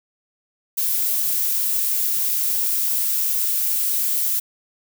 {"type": "noise", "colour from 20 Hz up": "violet", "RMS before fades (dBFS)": -21, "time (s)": [0.77, 4.4], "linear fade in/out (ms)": 10, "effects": []}